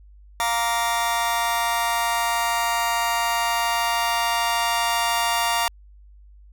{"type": "chord", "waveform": "sawtooth", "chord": "Bb major", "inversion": "second", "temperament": "just", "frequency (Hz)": [699.2, 932.3, 1165.4], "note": ["F5", "Bb5", "D6"], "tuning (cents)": [2, 0, -14], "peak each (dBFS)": [-22, -19, -24], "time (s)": [0.4, 5.68], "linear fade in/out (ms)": 0, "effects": ["added 50 Hz sine -45 dBFS peak until 6.52 s"]}